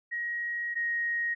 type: tone pair in turn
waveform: sine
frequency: 1893 / 1877.8 Hz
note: A#6 / A#6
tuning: +26 / +12 cents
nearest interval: unison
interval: 14 cents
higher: first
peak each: -30 / -27 dBFS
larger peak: second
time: 0.11-0.75 / 0.75-1.35 s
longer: first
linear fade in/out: 20 ms
effects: none